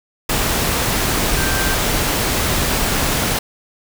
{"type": "tone in noise", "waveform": "sine", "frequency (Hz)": 1568, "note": "G6", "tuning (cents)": 0, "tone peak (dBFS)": -24, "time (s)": [1.37, 1.75], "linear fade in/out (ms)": 5, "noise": "pink", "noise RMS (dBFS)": -18, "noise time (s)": [0.29, 3.39], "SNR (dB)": -9, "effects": []}